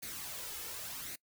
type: noise with flanger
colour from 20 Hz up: white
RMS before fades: -43 dBFS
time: 0.02-1.16 s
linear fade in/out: 10 ms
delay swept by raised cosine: 0.46 to 2.36 ms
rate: 0.89 Hz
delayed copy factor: +0.55
effects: noise-tail reverb RT60 0.1 s tail -23 dB re dry